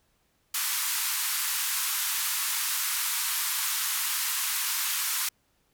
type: band-pass noise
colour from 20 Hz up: white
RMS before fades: -29 dBFS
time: 0.54-5.29 s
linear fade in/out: 5 ms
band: 930 to 16000 Hz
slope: 48 dB/octave
effects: pink hiss -70 dBFS RMS until 5.73 s